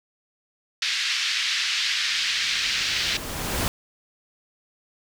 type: band-pass noise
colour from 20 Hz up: white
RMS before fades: -25 dBFS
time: 0.82-3.17 s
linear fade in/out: 2 ms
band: 1700 to 4800 Hz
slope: 24 dB/octave
type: noise with exponential growth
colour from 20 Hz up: pink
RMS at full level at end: -24 dBFS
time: 1.79-3.68 s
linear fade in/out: 0 ms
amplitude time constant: 410 ms
effects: none